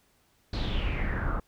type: noise with low-pass filter sweep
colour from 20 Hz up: brown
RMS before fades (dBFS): -29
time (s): 0.53-1.4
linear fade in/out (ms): 5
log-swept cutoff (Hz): 4400 to 1200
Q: 6.1
effects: pink hiss -67 dBFS RMS until 1.47 s